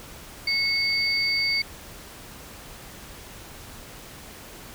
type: tone pair together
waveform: sine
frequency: 2189 / 4620 Hz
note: C#7 / D8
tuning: -22 / -29 cents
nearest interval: octave + minor second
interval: 1293 cents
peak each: -24 dBFS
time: 0.47-1.62 s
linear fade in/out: 5 ms
effects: pink hiss -43 dBFS RMS until 4.74 s